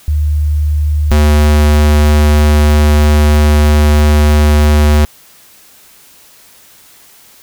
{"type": "tone pair in turn", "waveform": ["sine", "square"], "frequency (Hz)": [75, 74.74], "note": ["D2", "D2"], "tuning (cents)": [37, 31], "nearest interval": "unison", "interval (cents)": 6, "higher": "first", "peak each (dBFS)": [-9, -6], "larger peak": "second", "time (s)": [[0.08, 1.11], [1.11, 5.05]], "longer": "second", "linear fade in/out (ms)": 0, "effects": ["white hiss -42 dBFS RMS until 7.42 s"]}